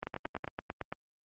two click trains, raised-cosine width 0.5 ms, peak -20 / -20 dBFS, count 5 / 9, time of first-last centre 0.07-0.444 / 0.03-0.925 s, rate 10.7 / 8.94 Hz, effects high-pass 60 Hz 12 dB/octave + Opus 24 kbps

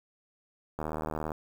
click train, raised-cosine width 1 ms, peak -20 dBFS, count 42, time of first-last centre 0.79-1.318 s, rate 77.6 Hz, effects 8-bit

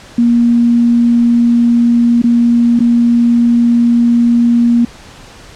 sine tone with dropouts, 236.6 Hz, A#3, 26 cents sharp, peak -6 dBFS, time 0.18-4.85 s, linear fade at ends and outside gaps 5 ms, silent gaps 2.219-2.239 / 2.793-2.803 s, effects pink hiss -36 dBFS RMS until 5.55 s + low-pass 7000 Hz 12 dB/octave

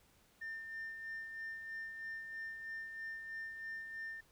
sine tone with tremolo, 1800 Hz, A6, 39 cents sharp, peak -39 dBFS, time 0.41-4.21 s, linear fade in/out 10 ms, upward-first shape sine, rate 3.1 Hz, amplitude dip 50%, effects tanh soft clip ceiling -39 dBFS + pink hiss -69 dBFS RMS until 4.31 s

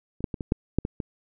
clicks, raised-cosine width 3 ms, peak -26 / -11 / -18 / -18 / -8 / -8 / -15 / -17 dBFS, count 8, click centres 0.206 / 0.242 / 0.342 / 0.408 / 0.521 / 0.786 / 0.851 / 1.002 s, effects none

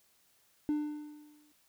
triangle tone with exponential decay, 298.7 Hz, D4, 29 cents sharp, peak -24 dBFS, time 0.69-1.52 s, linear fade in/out 0 ms, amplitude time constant 180 ms, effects tanh soft clip ceiling -22 dBFS + white hiss -69 dBFS RMS until 1.68 s

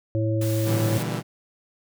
harmonic tone, 110 Hz, A2, in tune, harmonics 1 / 3 / 5, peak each -22 / -27 / -29 dBFS, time 0.15-0.98 s, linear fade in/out 0 ms
white noise, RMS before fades -36 dBFS, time 0.41-1.03 s, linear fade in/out 5 ms
sawtooth chord, E half-diminished seventh, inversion second, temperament equal with one note detuned, 119.26 / 146.83 / 164.81 / 196 Hz, Bb2 / D3 / E3 / G3, +40 / 0 / 0 / 0 cents, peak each -26 / -28 / -27 / -29 dBFS, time 0.64-1.23 s, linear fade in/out 50 ms
effects none

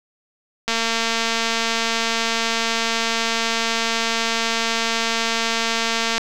click train, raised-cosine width 0.2 ms, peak -4 dBFS, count 1255, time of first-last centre 0.68-6.18 s, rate 228 Hz, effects none

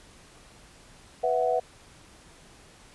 sine chord, B suspended fourth, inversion none, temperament just, 493.9 / 658.5 / 740.8 Hz, B4 / E5 / F#5, 0 / -2 / +2 cents, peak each -26 / -27 / -27 dBFS, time 1.23-1.6 s, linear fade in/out 10 ms, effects pink hiss -53 dBFS RMS until 2.94 s + resampled to 24000 Hz

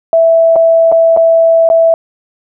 sine tone with dropouts, 659 Hz, E5, 1 cent flat, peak -4 dBFS, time 0.13-1.94 s, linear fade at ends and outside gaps 1 ms, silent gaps 0.558-0.562 / 0.917-0.923 / 1.165-1.172 / 1.69-1.7 s, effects none

